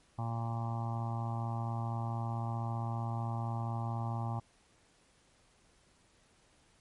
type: harmonic tone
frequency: 115.5 Hz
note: A#2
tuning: 16 cents flat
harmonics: 1 / 2 / 3 / 5 / 6 / 7 / 8 / 9 / 10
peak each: -34 / -44 / -51 / -52 / -47 / -43 / -48 / -48 / -50 dBFS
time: 0.18-4.4 s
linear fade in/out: 10 ms
effects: pink hiss -67 dBFS RMS until 6.8 s + MP3 48 kbps